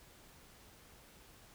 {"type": "silence", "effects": ["pink hiss -60 dBFS RMS until 1.54 s"]}